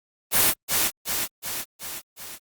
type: noise with echo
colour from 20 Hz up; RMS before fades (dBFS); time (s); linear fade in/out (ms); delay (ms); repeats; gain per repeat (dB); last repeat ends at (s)
white; -18; 0.31-0.54; 50; 370; 5; -4; 2.39
effects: Opus 32 kbps